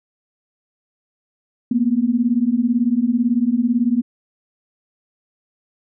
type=beating tone pair; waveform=sine; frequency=229.1 / 247.1 Hz; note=A#3 / B3; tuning=-30 / +1 cents; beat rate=18 Hz; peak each=-18 / -17 dBFS; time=1.71-4.02 s; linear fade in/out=5 ms; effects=none